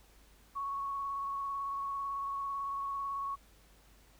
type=tone with vibrato; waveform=sine; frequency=1108.7 Hz; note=C#6; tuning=in tune; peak=-34 dBFS; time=0.55-3.36 s; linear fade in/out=20 ms; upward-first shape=square; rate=18 Hz; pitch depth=12 cents each way; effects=added 50 Hz sine -61 dBFS peak until 4.19 s + pink hiss -64 dBFS RMS until 4.19 s